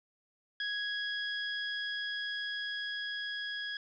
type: tone with level ramp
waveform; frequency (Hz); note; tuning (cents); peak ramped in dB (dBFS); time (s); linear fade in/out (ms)
25% pulse; 1661.2; G#6; 0; -29 to -32; 0.6-3.77; 2
effects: resampled to 16000 Hz + 11-bit